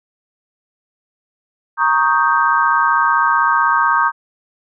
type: chord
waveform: sine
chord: Eb dominant seventh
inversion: second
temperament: equal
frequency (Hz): 932.3 / 1108.7 / 1244.5 / 1568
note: Bb5 / Db6 / Eb6 / G6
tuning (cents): 0 / 0 / 0 / 0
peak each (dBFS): -17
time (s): 1.77-4.12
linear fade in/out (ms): 50
effects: none